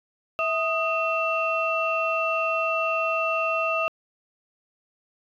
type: tone cluster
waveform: sine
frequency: 654 / 1248 / 2699 Hz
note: E5 / D#6 / E7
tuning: -14 / +5 / +40 cents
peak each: -26 dBFS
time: 0.39-3.88 s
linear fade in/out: 0 ms
effects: tanh soft clip ceiling -12 dBFS